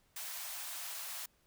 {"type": "high-pass noise", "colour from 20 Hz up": "white", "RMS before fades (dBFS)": -43, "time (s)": [0.16, 1.26], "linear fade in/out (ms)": 5, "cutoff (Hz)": 620, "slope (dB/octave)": 48, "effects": ["pink hiss -72 dBFS RMS until 1.46 s"]}